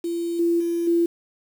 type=tone with level steps; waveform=sine; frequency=340 Hz; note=F4; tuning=46 cents flat; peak=-23 / -17 / -21 / -16 dBFS; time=0.04-1.06 s; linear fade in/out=5 ms; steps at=0.39 / 0.6 / 0.87 s; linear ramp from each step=5 ms; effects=7-bit